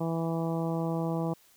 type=harmonic tone; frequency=164.81 Hz; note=E3; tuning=in tune; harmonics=1 / 2 / 3 / 4 / 5 / 6 / 7; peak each=-30 / -34 / -36 / -38 / -40 / -43 / -46 dBFS; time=0-1.34 s; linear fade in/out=10 ms; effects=white hiss -61 dBFS RMS until 1.56 s